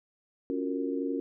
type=chord; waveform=sine; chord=Gb major seventh; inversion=second; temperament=just; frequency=277.5 / 346.9 / 370 / 462.5 Hz; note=Db4 / F4 / Gb4 / Bb4; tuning=+2 / -12 / 0 / -14 cents; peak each=-31 / -37 / -37 / -35 dBFS; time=0.5-1.2 s; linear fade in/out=0 ms; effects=none